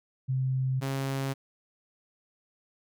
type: tone pair in turn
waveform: sine / sawtooth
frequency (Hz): 130.81 / 135.68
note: C3 / C#3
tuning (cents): 0 / -37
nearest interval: minor second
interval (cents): 63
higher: second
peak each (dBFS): -25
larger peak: neither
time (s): 0.28-0.81 / 0.81-1.34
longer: neither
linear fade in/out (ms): 20
effects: none